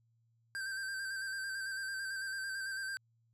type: tone with vibrato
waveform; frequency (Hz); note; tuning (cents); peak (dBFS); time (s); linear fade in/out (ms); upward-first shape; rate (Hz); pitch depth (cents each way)
square; 1568; G6; 0; -38; 0.55-2.97; 0; square; 9; 29
effects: added 115 Hz sine -70 dBFS peak until 3.33 s + low-pass 11000 Hz 12 dB/octave